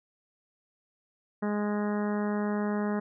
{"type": "harmonic tone", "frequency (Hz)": 207.7, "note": "G#3", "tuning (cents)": 0, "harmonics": [1, 2, 3, 4, 5, 6, 7, 8, 9], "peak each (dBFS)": [-28, -34, -38, -40, -42, -44, -45, -46, -47], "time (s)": [1.42, 3], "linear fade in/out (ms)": 10, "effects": []}